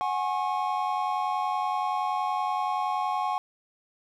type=chord; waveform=triangle; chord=F# suspended second; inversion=none; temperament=equal with one note detuned; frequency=740 / 830.6 / 1085.9 Hz; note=F#5 / G#5 / C#6; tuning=0 / 0 / -36 cents; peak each=-28 dBFS; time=0.01-3.38 s; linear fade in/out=0 ms; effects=none